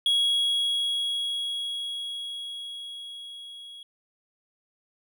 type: tone with level ramp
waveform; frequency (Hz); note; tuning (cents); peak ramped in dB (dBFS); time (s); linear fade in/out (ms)
triangle; 3322; G#7; 0; -18 to -40; 0.06-3.83; 2
effects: none